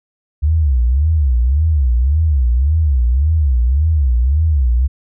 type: tone with vibrato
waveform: sine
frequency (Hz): 69.3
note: C#2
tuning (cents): 0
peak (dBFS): -10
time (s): 0.42-4.88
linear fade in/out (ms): 20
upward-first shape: sine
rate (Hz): 1.8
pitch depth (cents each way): 270
effects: none